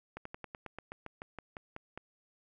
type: slowing click train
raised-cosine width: 0.5 ms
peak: -27 dBFS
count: 14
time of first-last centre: 0.17-1.976 s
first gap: 84 ms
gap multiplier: 1.08
effects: none